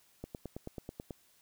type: click train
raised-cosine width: 2 ms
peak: -27 dBFS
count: 9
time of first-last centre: 0.24-1.108 s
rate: 9.22 Hz
effects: white hiss -67 dBFS RMS until 1.41 s